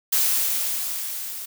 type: noise with level ramp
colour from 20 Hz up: blue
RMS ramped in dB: -19 to -34 dBFS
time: 0.12-1.46 s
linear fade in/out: 10 ms
effects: none